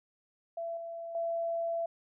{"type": "tone with level steps", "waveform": "sine", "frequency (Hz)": 671, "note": "E5", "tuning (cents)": 31, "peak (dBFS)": [-34, -38, -30], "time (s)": [0.57, 1.86], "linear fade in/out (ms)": 5, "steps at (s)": [0.77, 1.15], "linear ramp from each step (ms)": 2, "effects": []}